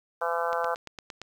harmonic tone, 169.1 Hz, E3, 44 cents sharp, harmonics 3 / 4 / 5 / 6 / 7 / 8 / 9, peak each -31 / -32 / -33 / -34 / -34 / -35 / -36 dBFS, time 0.21-0.75 s, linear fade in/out 10 ms
click train, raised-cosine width 0.2 ms, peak -21 dBFS, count 7, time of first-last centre 0.53-1.216 s, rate 8.74 Hz
effects 9-bit

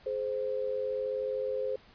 sine tone pair together, 421.7 / 520.8 Hz, G#4 / C5, +26 / -8 cents, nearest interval major third, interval 366 cents, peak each -35 / -31 dBFS, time 0.06-1.76 s, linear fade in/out 5 ms, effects pink hiss -58 dBFS RMS until 1.94 s + resampled to 11025 Hz

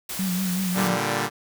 white noise, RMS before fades -32 dBFS, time 0.09-0.88 s, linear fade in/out 5 ms
sine tone with vibrato, 185 Hz, F#3, in tune, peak -23 dBFS, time 0.19-0.96 s, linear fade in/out 5 ms, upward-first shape sine, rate 5.3 Hz, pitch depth 59 cents each way
5% pulse chord, G minor, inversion first, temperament equal, 116.54 / 146.83 / 196 Hz, Bb2 / D3 / G3, 0 / 0 / 0 cents, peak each -16 dBFS, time 0.74-1.3 s, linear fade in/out 50 ms
effects none

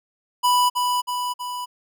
square tone with echo, 987.8 Hz, B5, in tune, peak -16 dBFS, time 0.43-0.7 s, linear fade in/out 20 ms, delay 320 ms, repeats 3, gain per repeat -4 dB, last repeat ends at 1.66 s, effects none

